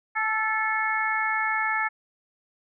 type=harmonic tone with a mistuned harmonic; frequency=436.1 Hz; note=A4; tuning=15 cents flat; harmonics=2 / 3 / 4 / 5; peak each=-29 / -29 / -27 / -29 dBFS; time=0.15-1.89 s; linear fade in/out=20 ms; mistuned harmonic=3; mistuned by=+23 cents; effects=none